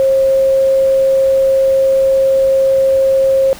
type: tone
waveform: sine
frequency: 536 Hz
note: C5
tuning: 42 cents sharp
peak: -8 dBFS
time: 0-3.53 s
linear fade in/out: 0 ms
effects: pink hiss -34 dBFS RMS until 3.59 s